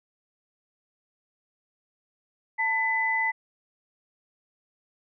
sine tone pair together, 891.7 / 2004 Hz, A5 / B6, +23 / +25 cents, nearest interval octave + major second, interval 1402 cents, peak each -28 / -24 dBFS, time 2.58-3.32 s, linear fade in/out 20 ms, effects none

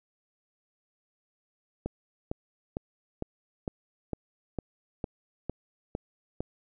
click train, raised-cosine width 2 ms, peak -18 dBFS, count 11, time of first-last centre 1.86-6.405 s, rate 2.2 Hz, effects none

